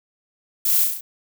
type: noise with echo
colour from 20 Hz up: violet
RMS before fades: -20 dBFS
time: 0.65-0.84 s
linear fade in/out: 5 ms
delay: 34 ms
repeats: 5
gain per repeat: -3 dB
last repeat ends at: 1.01 s
effects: none